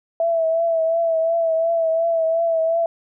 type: tone with vibrato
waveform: sine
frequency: 659 Hz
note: E5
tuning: 1 cent flat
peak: -16 dBFS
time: 0.2-2.86 s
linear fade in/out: 2 ms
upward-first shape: triangle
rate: 2.8 Hz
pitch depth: 44 cents each way
effects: none